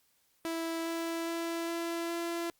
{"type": "tone with pitch steps", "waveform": "sawtooth", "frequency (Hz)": [329.6, 331.9, 334.2, 336.5, 338.9], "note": ["E4", "E4", "E4", "E4", "E4"], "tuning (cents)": [0, 12, 24, 36, 48], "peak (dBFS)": -29, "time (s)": [0.45, 2.5], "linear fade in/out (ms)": 0, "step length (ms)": 410, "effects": ["white hiss -71 dBFS RMS until 2.59 s", "Opus 48 kbps"]}